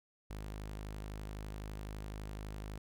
sawtooth tone, 51.91 Hz, G#1, in tune, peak -38 dBFS, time 0.3-2.78 s, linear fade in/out 5 ms, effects none

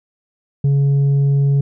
sine tone with tanh clipping, 140 Hz, C#3, 18 cents sharp, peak -12 dBFS, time 0.64-1.61 s, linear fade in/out 5 ms, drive 3 dB, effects none

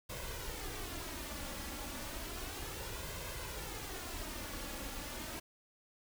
pink noise with flanger, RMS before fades -43 dBFS, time 0.09-5.4 s, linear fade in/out 10 ms, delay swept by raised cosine 1.9 to 3.6 ms, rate 0.32 Hz, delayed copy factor +0.55, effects none

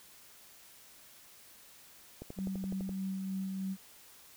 click train, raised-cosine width 2 ms, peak -29 dBFS, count 9, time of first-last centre 2.22-2.892 s, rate 11.9 Hz
sine tone with tremolo, 191.3 Hz, G3, 42 cents flat, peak -33 dBFS, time 2.36-3.77 s, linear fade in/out 50 ms, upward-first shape sine, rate 3.2 Hz, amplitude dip 25%
effects white hiss -57 dBFS RMS until 4.36 s

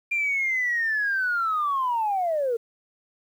sine linear sweep, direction down, 2400 to 446.7 Hz, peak -21 dBFS, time 0.11-2.57 s, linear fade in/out 10 ms, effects tanh soft clip ceiling -17 dBFS + 9-bit

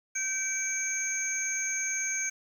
sine tone cluster, 1551 / 2298 / 6120 / 6520 Hz, G6 / D7 / G8 / G#8, -19 / -38 / -42 / -33 cents, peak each -37 / -34 / -38 / -31 dBFS, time 0.15-2.3 s, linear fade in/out 10 ms, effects 9-bit

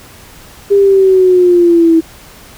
sine linear sweep, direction down, 403.7 to 323.2 Hz, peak -4 dBFS, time 0.7-2.01 s, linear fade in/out 20 ms, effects pink hiss -37 dBFS RMS until 2.57 s

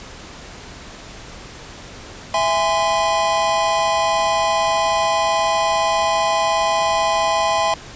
square chord, E augmented, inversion none, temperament just, 659.3 / 824.1 / 1030.1 Hz, E5 / G#5 / B#5, 0 / -14 / -27 cents, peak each -21 dBFS, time 2.34-7.74 s, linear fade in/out 2 ms, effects pink hiss -37 dBFS RMS until 7.95 s + resampled to 16000 Hz

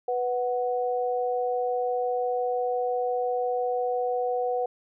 sine tone pair together, 494.2 / 740 Hz, B4 / F#5, +1 / 0 cents, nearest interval perfect fifth, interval 699 cents, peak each -26 / -28 dBFS, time 0.08-4.66 s, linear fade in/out 5 ms, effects none

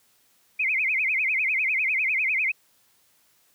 sine tone with vibrato, 2300 Hz, D7, 37 cents flat, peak -21 dBFS, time 0.59-2.52 s, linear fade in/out 10 ms, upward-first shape sine, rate 10 Hz, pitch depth 200 cents each way, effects white hiss -63 dBFS RMS until 3.54 s + high-pass 60 Hz 12 dB/octave

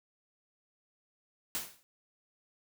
white noise with exponential decay, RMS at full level -32 dBFS, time 1.55-1.83 s, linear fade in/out 0 ms, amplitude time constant 60 ms, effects none

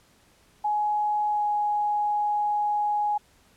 sine tone with pitch glide, 839 to 833.2 Hz, G#5 to G#5, +17 to +5 cents, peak -22 dBFS, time 0.64-3.18 s, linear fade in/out 10 ms, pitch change -12 cents, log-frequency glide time 1.3-1.44 s, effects pink hiss -60 dBFS RMS until 3.56 s + low-pass 12000 Hz 12 dB/octave

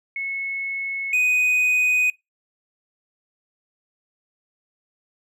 sine / triangle tone pair in turn, 2193 / 2494 Hz, C#7 / D#7, -19 / +3 cents, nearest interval major second, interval 222 cents, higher second, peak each -25 / -15 dBFS, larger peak second, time 0.16-1.13 / 1.13-2.1 s, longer neither, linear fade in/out 2 ms, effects noise-tail reverb RT60 0.2 s tail -24 dB re dry

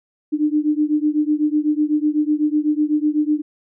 sine beating tone pair, 298 / 306 Hz, D4 / D#4, +25 / -29 cents, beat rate 8 Hz, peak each -18 / -19 dBFS, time 0.32-3.42 s, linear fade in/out 20 ms, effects none

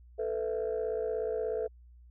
sine chord, A suspended second, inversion none, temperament equal with one note detuned, 440 / 496.7 / 659.3 Hz, A4 / B4 / E5, 0 / +10 / 0 cents, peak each -31 / -34 / -37 dBFS, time 0.18-1.68 s, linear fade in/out 20 ms, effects tanh soft clip ceiling -24 dBFS + added 60 Hz sine -52 dBFS peak until 2.1 s

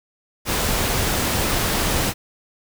pink noise, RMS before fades -21 dBFS, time 0.45-2.14 s, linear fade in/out 50 ms, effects none

